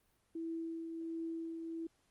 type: tone with tremolo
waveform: sine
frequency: 328.8 Hz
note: E4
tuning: 4 cents flat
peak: -37 dBFS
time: 0.35-1.87 s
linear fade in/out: 5 ms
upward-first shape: triangle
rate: 1.4 Hz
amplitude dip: 40%
effects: pink hiss -75 dBFS RMS until 2.1 s + Opus 32 kbps